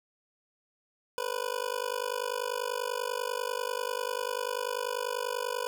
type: tone with amplitude modulation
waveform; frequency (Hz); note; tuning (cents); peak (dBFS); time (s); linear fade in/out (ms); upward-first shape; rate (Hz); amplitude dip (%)
25% pulse; 493.9; B4; 0; -23; 1.18-5.67; 0; sine; 50.2; 100
effects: none